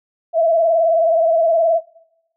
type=tone with vibrato; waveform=sine; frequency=660 Hz; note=E5; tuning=2 cents sharp; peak=-11 dBFS; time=0.33-1.81 s; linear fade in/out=50 ms; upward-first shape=sine; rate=19 Hz; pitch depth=57 cents each way; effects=noise-tail reverb RT60 0.9 s tail -23 dB re dry